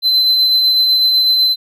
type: tone with tremolo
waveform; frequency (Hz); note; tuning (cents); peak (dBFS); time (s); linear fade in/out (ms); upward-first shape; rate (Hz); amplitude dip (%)
triangle; 4058; B7; +46; -7; 0.02-1.56; 50; triangle; 8; 30
effects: none